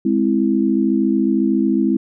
sine chord, Ab augmented, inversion none, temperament equal, 207.7 / 261.6 / 329.6 Hz, Ab3 / C4 / E4, 0 / 0 / 0 cents, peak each -18 dBFS, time 0.05-1.97 s, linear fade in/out 5 ms, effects none

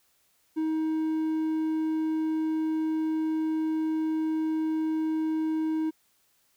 triangle tone, 315.8 Hz, D#4, 26 cents sharp, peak -23 dBFS, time 0.56-5.91 s, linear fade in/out 20 ms, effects white hiss -68 dBFS RMS until 6.56 s

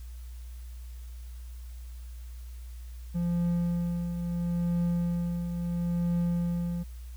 triangle tone with tremolo, 172.9 Hz, F3, 17 cents flat, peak -22 dBFS, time 3.14-6.84 s, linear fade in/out 20 ms, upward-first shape triangle, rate 0.74 Hz, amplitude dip 55%, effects added 60 Hz sine -39 dBFS peak until 7.16 s + white hiss -59 dBFS RMS until 7.16 s

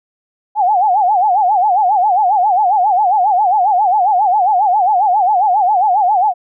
sine tone with vibrato, 784 Hz, G5, in tune, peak -9 dBFS, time 0.55-6.34 s, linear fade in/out 50 ms, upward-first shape sine, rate 7.4 Hz, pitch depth 180 cents each way, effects none

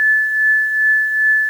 sine tone with tremolo, 1737 Hz, A6, 23 cents flat, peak -9 dBFS, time 0-1.49 s, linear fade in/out 0 ms, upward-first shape triangle, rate 2.5 Hz, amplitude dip 60%, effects 7-bit

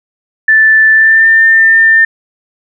sine tone with pitch glide, 1760 to 1799.1 Hz, A6 to A6, 0 to +38 cents, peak -3 dBFS, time 0.48-2.05 s, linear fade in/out 5 ms, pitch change +38 cents, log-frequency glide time 0.93-1.29 s, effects none

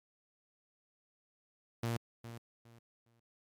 sawtooth tone with echo, 116.6 Hz, A#2, 1 cent sharp, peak -29 dBFS, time 1.83-1.97 s, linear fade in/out 5 ms, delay 410 ms, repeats 3, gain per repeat -12 dB, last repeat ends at 3.2 s, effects MP3 96 kbps

